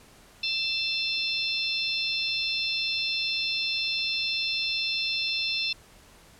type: harmonic tone with a mistuned harmonic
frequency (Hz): 886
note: A5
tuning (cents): +12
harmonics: 3 / 4 / 5 / 6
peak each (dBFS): -30 / -31 / -32 / -33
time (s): 0.43-5.73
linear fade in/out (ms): 5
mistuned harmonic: 5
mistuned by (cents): -100
effects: pink hiss -54 dBFS RMS until 6.39 s + low-pass 12000 Hz 12 dB/octave